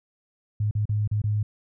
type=tone with dropouts; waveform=sine; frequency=105.3 Hz; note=G#2; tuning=24 cents sharp; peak=-21 dBFS; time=0.6-1.43 s; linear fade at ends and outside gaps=5 ms; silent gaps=0.711-0.751 / 0.855-0.892 / 1.076-1.113 / 1.218-1.239 s; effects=none